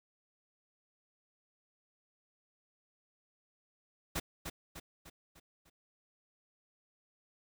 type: noise with echo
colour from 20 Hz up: pink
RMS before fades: -35 dBFS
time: 4.15-4.2 s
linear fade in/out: 10 ms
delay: 300 ms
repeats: 5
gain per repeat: -6 dB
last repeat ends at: 5.7 s
effects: none